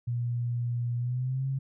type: tone with pitch glide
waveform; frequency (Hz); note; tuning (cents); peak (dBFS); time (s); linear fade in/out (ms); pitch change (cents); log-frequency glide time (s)
sine; 120 to 134.7; B2 to C#3; -49 to -49; -27; 0.07-1.59; 10; +200; 0.97-1.47
effects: none